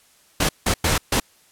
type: noise bursts at uneven times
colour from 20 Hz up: pink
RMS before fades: -19 dBFS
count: 4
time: 0.4-0.49 / 0.66-0.74 / 0.84-0.98 / 1.12-1.2 s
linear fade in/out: 5 ms
effects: white hiss -56 dBFS RMS until 1.51 s + low-pass 12000 Hz 12 dB/octave